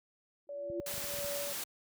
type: tone with exponential growth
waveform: sine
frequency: 344.3 Hz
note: F4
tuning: 25 cents flat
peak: -32 dBFS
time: 0.47-0.8 s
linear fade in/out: 0 ms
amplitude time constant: 70 ms
type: tone with tremolo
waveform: sine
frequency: 572 Hz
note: D5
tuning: 46 cents flat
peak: -37 dBFS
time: 0.49-1.53 s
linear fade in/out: 2 ms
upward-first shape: sine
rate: 1.5 Hz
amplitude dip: 70%
type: clicks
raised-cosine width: 5 ms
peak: -36 dBFS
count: 8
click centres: 0.7 / 0.799 / 0.939 / 0.979 / 1.04 / 1.138 / 1.187 / 1.245 s
type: noise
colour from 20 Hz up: white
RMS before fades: -39 dBFS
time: 0.86-1.64 s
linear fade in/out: 5 ms
effects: high-pass 60 Hz 12 dB/octave